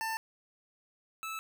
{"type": "tone pair in turn", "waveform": "25% pulse", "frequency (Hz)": [892, 1309.4], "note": ["A5", "E6"], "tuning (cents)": [23, -12], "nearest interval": "perfect fifth", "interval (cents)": 665, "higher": "second", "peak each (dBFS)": [-29, -33], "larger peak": "first", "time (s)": [[0.01, 0.17], [1.23, 1.39]], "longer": "neither", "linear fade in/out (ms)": 0, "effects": []}